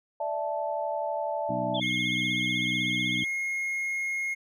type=chord; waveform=sine; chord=D suspended second; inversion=none; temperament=equal with one note detuned; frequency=587.3 / 659.3 / 874.9 Hz; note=D5 / E5 / A5; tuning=0 / 0 / -10 cents; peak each=-32 dBFS; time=0.2-1.8 s; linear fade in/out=5 ms
type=harmonic tone; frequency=61.74 Hz; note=B1; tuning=in tune; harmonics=2 / 3 / 4 / 5; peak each=-37 / -35 / -36 / -36 dBFS; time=1.49-3.24 s; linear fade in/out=5 ms
type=tone with vibrato; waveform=sine; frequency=3322 Hz; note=G#7; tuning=in tune; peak=-31 dBFS; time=1.74-3.25 s; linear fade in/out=10 ms; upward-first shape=triangle; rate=16 Hz; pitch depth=110 cents each way
type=tone; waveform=triangle; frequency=2151 Hz; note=C7; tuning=47 cents sharp; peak=-26 dBFS; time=1.81-4.35 s; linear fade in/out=20 ms
effects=none